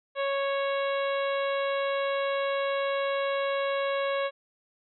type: harmonic tone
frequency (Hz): 553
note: C#5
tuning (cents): -4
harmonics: 1 / 2 / 3 / 4 / 5 / 6 / 7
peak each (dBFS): -27 / -33 / -37 / -39 / -41 / -43 / -44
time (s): 0.15-4.31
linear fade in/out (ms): 50
effects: none